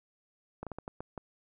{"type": "slowing click train", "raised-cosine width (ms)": 1, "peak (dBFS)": -25, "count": 7, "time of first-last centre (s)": [0.63, 1.178], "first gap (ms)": 37, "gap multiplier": 1.36, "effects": []}